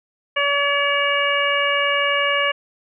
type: harmonic tone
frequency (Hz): 569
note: C#5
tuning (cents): +45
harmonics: 1 / 2 / 3 / 4 / 5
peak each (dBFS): -23 / -23 / -23 / -23 / -23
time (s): 0.36-2.52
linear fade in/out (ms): 10
effects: none